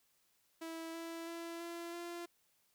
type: tone with pitch steps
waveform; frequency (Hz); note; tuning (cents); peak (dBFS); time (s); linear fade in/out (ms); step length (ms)
sawtooth; 327.3 / 331.5 / 335.7 / 340 / 344.4; E4 / E4 / E4 / F4 / F4; -12 / +10 / +32 / -46 / -24; -39; 0.61-2.26; 10; 330
effects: white hiss -75 dBFS RMS until 2.74 s